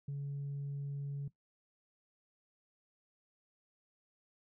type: tone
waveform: sine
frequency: 141.1 Hz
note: C#3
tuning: 31 cents sharp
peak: -35 dBFS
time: 0.08-1.28 s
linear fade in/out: 5 ms
effects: noise-tail reverb RT60 0.1 s tail -17 dB re dry + tanh soft clip ceiling -35 dBFS